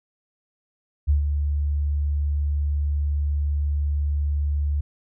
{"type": "tone with ADSR envelope", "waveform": "sine", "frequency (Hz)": 72.8, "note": "D2", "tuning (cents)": -15, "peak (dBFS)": -14, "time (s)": [1.07, 4.81], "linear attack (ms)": 27, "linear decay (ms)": 120, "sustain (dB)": -6, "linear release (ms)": 7, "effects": []}